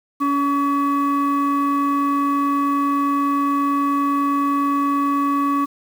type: tone pair together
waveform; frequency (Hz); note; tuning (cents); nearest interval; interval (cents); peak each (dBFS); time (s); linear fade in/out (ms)
sine; 282.2 / 1132.4; C#4 / C#6; +31 / +37; 2 octaves; 2406; -17; 0.2-5.66; 20
effects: tanh soft clip ceiling -13 dBFS + 7-bit